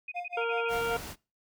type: tone bursts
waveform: sine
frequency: 2493 Hz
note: D#7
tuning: 3 cents sharp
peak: -35 dBFS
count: 8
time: 0.08-0.691 s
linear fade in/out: 5 ms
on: 37 ms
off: 45 ms
type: tone with tremolo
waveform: triangle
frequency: 707 Hz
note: F5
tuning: 21 cents sharp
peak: -31 dBFS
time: 0.14-0.98 s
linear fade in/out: 20 ms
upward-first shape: sine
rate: 5.3 Hz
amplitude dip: 100%
type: harmonic tone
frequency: 463.9 Hz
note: A#4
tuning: 8 cents flat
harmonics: 1 / 2 / 3 / 5 / 6 / 7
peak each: -30 / -38 / -33 / -41 / -42 / -46 dBFS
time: 0.37-0.97 s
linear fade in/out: 5 ms
type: noise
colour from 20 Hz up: pink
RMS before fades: -41 dBFS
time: 0.68-1.16 s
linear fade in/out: 50 ms
effects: noise-tail reverb RT60 0.3 s tail -23 dB re dry